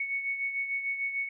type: beating tone pair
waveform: sine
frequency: 2217 / 2223.7 Hz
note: C#7 / C#7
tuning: 0 / +5 cents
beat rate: 6.7 Hz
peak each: -30 / -38 dBFS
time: 0-1.29 s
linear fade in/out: 5 ms
effects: none